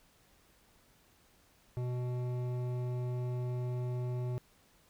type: tone with hard clipping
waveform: triangle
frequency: 124 Hz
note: B2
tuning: 7 cents sharp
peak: -35 dBFS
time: 1.77-4.38 s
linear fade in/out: 0 ms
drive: 16 dB
effects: pink hiss -66 dBFS RMS until 4.89 s